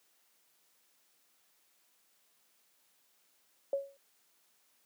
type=tone with exponential decay; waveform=sine; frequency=554 Hz; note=C#5; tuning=1 cent flat; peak=-26 dBFS; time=3.73-3.97 s; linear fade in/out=2 ms; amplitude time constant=52 ms; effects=white hiss -71 dBFS RMS until 4.85 s + high-pass 200 Hz 12 dB/octave